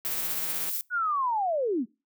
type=click train; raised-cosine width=0.2 ms; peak=-23 dBFS; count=104; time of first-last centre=0.05-0.694 s; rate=160 Hz
type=noise with tremolo; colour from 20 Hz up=violet; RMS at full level=-29 dBFS; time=0.05-0.81 s; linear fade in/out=0 ms; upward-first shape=triangle; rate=16 Hz; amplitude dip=35%
type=linear sweep; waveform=sine; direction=down; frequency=1489 to 202.5 Hz; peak=-24 dBFS; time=0.9-1.86 s; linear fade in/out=50 ms
effects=noise-tail reverb RT60 0.3 s tail -25 dB re dry